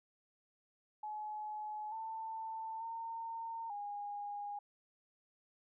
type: tone with pitch steps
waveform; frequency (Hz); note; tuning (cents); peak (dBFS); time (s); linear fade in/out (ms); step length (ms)
sine; 850 / 891 / 912 / 819; G#5 / A5 / A#5 / G#5; +40 / +22 / -38 / -24; -40; 1.03-4.59; 5; 890
effects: none